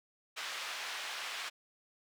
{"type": "band-pass noise", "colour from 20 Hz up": "white", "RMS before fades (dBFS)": -41, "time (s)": [0.36, 1.5], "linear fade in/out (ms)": 20, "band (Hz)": [900, 3400], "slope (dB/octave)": 12, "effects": []}